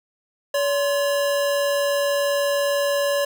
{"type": "tone pair together", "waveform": "square", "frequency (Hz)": [568.3, 1046.5], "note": ["C#5", "C6"], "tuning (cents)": [43, 0], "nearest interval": "major seventh", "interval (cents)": 1057, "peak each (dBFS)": [-20, -31], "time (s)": [0.54, 3.25], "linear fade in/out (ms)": 5, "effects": []}